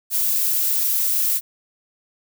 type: noise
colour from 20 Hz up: violet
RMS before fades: -20 dBFS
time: 0.1-1.41 s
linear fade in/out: 50 ms
effects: none